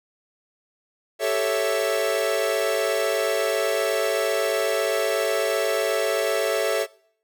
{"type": "chord", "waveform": "45% pulse", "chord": "A dominant seventh", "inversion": "third", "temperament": "equal with one note detuned", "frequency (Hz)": [392, 440, 554.4, 657.4], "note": ["G4", "A4", "C#5", "E5"], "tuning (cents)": [0, 0, 0, -5], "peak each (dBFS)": [-30, -26, -26, -25], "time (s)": [1.19, 6.87], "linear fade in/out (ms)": 50, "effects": ["noise-tail reverb RT60 0.6 s tail -22 dB re dry"]}